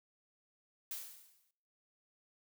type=noise with exponential decay; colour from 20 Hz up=blue; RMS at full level=-40 dBFS; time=0.91-1.51 s; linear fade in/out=2 ms; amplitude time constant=130 ms; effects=noise-tail reverb RT60 0.8 s tail -25 dB re dry